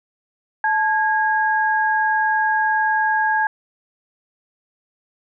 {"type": "tone pair together", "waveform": "sine", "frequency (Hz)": [869.3, 1640], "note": ["A5", "G#6"], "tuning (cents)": [-21, -22], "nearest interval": "major seventh", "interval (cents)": 1099, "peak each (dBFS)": [-18, -19], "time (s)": [0.64, 3.47], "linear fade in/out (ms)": 2, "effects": []}